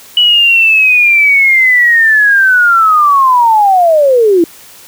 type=linear sweep; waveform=sine; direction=down; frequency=2960 to 322.2 Hz; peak=-4 dBFS; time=0.17-4.44 s; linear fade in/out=2 ms; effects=white hiss -36 dBFS RMS until 4.87 s + high-pass 60 Hz 12 dB/octave